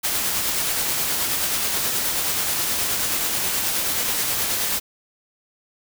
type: noise with tremolo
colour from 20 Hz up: white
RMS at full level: -22 dBFS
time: 0.03-4.8 s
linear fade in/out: 20 ms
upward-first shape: sine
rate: 9.4 Hz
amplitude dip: 25%
effects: none